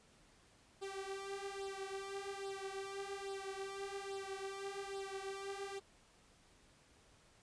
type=tone with flanger; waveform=sawtooth; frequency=392 Hz; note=G4; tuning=in tune; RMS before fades=-45 dBFS; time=0.81-5.8 s; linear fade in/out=20 ms; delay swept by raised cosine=0.22 to 6.02 ms; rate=1.2 Hz; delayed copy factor=+0.8; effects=pink hiss -67 dBFS RMS until 7.42 s + resampled to 22050 Hz